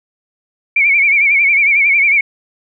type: tone with vibrato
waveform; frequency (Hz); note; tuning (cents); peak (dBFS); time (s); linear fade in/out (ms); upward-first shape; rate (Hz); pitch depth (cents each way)
sine; 2279; C#7; +47; -8; 0.76-2.21; 5; sine; 11; 85
effects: none